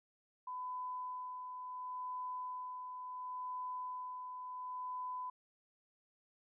sine tone with tremolo, 1004 Hz, B5, 28 cents sharp, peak -39 dBFS, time 0.47-5.3 s, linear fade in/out 5 ms, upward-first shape sine, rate 0.71 Hz, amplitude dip 40%, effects none

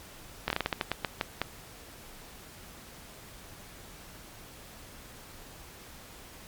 slowing click train, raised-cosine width 0.3 ms, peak -11 dBFS, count 12, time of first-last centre 0.48-1.416 s, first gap 22 ms, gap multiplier 1.25, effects pink hiss -49 dBFS RMS until 6.47 s + MP3 96 kbps

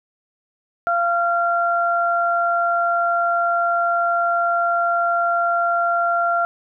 sine tone pair together, 689 / 1378 Hz, F5 / F6, -24 / -24 cents, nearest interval octave, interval 1200 cents, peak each -19 dBFS, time 0.87-6.45 s, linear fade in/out 0 ms, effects none

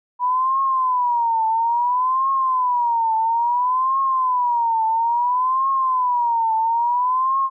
sine tone with vibrato, 979 Hz, B5, 15 cents flat, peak -16 dBFS, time 0.19-7.5 s, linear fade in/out 50 ms, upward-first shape triangle, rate 0.59 Hz, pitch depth 180 cents each way, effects none

